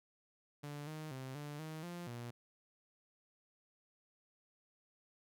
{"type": "tone with pitch steps", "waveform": "sawtooth", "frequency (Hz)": [145.9, 155.3, 131.3, 146.9, 157.3, 174.4, 119.6], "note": ["D3", "D#3", "C3", "D3", "D#3", "F3", "A#2"], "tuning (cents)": [-11, -3, 6, 1, 19, -2, 45], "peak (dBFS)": -40, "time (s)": [0.63, 2.31], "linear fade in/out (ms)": 10, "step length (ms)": 240, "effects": []}